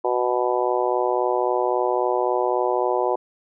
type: harmonic tone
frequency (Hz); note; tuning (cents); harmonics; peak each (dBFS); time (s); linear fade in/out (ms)
123.7; B2; +3; 3 / 4 / 5 / 6 / 7 / 8; -24 / -25 / -26 / -27 / -27 / -28; 0.04-3.16; 10
effects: none